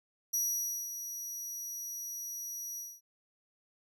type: tone with ADSR envelope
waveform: sawtooth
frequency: 5800 Hz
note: F#8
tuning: 35 cents flat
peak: -26 dBFS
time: 0.33-3.01 s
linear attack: 11 ms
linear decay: 540 ms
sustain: -10 dB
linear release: 230 ms
effects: none